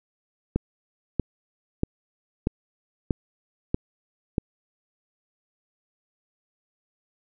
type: click train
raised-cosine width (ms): 3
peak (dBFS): -9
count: 7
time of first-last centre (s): 0.56-4.382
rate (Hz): 1.57
effects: none

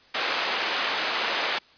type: band-pass noise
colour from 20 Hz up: white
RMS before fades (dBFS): -27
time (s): 0.14-1.59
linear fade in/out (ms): 10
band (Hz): 430 to 3200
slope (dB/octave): 12
effects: white hiss -55 dBFS RMS until 1.77 s + resampled to 11025 Hz

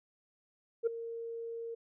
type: tone with ADSR envelope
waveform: sine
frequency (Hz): 461.2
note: A#4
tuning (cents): -19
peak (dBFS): -23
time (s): 0.83-1.75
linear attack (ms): 38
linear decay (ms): 9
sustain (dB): -15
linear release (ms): 11
effects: tanh soft clip ceiling -23 dBFS

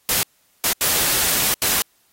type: noise bursts at uneven times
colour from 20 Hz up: white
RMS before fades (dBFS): -19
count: 4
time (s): 0.09-0.23 / 0.64-0.73 / 0.81-1.54 / 1.62-1.82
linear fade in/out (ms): 0
effects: white hiss -61 dBFS RMS until 2.12 s + AAC 48 kbps

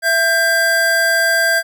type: tone pair together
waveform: square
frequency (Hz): 668 / 1588.8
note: E5 / G6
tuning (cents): +23 / +23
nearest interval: octave + minor third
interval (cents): 1500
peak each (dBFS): -19 / -14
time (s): 0.02-1.63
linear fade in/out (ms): 50
effects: none

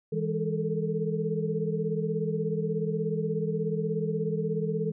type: tone cluster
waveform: sine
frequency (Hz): 161.9 / 203 / 433.8 / 450.4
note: E3 / G#3 / A4 / A4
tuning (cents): -31 / -39 / -25 / +40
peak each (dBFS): -30 / -34 / -31 / -34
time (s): 0.12-4.92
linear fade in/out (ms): 10
effects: none

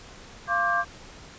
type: tone cluster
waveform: sine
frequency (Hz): 693 / 1067 / 1166 / 1597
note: F5 / C6 / D6 / G6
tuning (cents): -14 / +34 / -13 / +32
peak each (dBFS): -28 / -31 / -26 / -25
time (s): 0.47-0.85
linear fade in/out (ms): 50
effects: pink hiss -46 dBFS RMS until 1.38 s + resampled to 16000 Hz

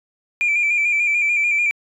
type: tone with vibrato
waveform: sine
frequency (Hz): 2369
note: D7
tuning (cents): +14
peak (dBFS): -14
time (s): 0.41-1.71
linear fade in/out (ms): 0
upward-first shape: square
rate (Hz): 6.8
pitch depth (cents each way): 35
effects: tanh soft clip ceiling -12 dBFS

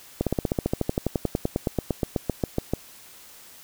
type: slowing click train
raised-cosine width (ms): 2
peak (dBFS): -9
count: 27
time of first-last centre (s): 0.21-2.736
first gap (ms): 57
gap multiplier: 1.04
effects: white hiss -48 dBFS RMS until 3.63 s

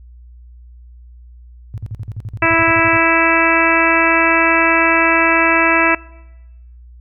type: tone bursts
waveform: sine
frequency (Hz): 107.2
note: A2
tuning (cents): -45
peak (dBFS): -22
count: 15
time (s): 1.74-2.968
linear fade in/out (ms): 0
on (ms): 38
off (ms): 47
type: harmonic tone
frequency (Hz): 329.6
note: E4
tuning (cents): 0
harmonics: 1 / 2 / 3 / 4 / 5 / 6 / 7 / 8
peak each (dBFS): -19 / -19 / -19 / -19 / -19 / -19 / -19 / -19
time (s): 2.42-5.95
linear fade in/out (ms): 5
effects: noise-tail reverb RT60 1.0 s tail -23 dB re dry + added 60 Hz sine -37 dBFS peak until 7 s

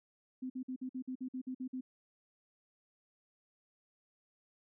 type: tone bursts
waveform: sine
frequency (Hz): 257.1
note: C4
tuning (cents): -30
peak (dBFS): -37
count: 11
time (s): 0.42-1.81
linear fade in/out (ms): 10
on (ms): 80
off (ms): 51
effects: none

